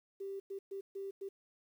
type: tone bursts at uneven times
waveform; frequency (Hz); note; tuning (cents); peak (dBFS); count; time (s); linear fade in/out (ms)
sine; 392; G4; 0; -39; 5; 0.2-0.4 / 0.5-0.59 / 0.71-0.81 / 0.95-1.11 / 1.21-1.29; 10
effects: 11-bit